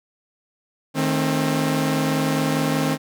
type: chord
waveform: sawtooth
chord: A diminished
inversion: second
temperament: equal with one note detuned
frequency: 155.56 / 220 / 266 Hz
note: Eb3 / A3 / C4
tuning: 0 / 0 / +29 cents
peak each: -19 / -24 / -18 dBFS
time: 0.94-2.98 s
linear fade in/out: 50 ms
effects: none